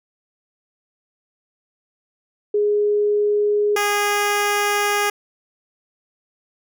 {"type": "tone pair in turn", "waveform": ["sine", "10% pulse"], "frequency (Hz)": [415.3, 411], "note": ["G#4", "G#4"], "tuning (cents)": [0, -18], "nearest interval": "unison", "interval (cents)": 18, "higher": "first", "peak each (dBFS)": [-15, -9], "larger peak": "second", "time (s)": [[2.54, 3.76], [3.76, 5.1]], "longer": "second", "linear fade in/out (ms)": 5, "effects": []}